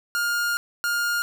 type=tone bursts at uneven times; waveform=45% pulse; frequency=1414 Hz; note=F6; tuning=21 cents sharp; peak=-22 dBFS; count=2; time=0.15-0.57 / 0.84-1.22 s; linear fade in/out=0 ms; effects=none